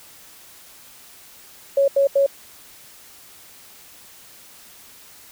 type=tone bursts; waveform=sine; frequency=554.4 Hz; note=C#5; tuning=in tune; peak=-13 dBFS; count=3; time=1.77-2.264 s; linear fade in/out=5 ms; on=110 ms; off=82 ms; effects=white hiss -46 dBFS RMS until 5.31 s